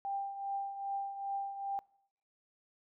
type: tone with tremolo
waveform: sine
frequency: 792 Hz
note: G5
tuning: 18 cents sharp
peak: -32 dBFS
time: 0.05-1.79 s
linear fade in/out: 0 ms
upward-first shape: triangle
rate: 2.5 Hz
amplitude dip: 65%
effects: noise-tail reverb RT60 0.7 s tail -24 dB re dry